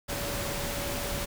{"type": "tone in noise", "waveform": "sine", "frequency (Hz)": 569, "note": "C#5", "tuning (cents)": 45, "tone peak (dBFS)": -38, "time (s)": [0.08, 1.26], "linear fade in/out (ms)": 20, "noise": "pink", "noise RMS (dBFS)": -33, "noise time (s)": [0.08, 1.26], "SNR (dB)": -8, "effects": []}